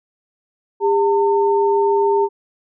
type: tone pair together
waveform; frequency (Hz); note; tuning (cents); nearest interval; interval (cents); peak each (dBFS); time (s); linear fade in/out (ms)
sine; 401.9 / 903.6; G4 / A5; +43 / +46; octave + major second; 1403; -14 / -18; 0.8-2.29; 50
effects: none